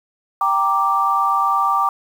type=chord; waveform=sine; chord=G minor; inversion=none; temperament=equal; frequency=784 / 932.3 / 1174.7 Hz; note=G5 / Bb5 / D6; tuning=0 / 0 / 0 cents; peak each=-21 / -22 / -16 dBFS; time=0.41-1.89 s; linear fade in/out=2 ms; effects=7-bit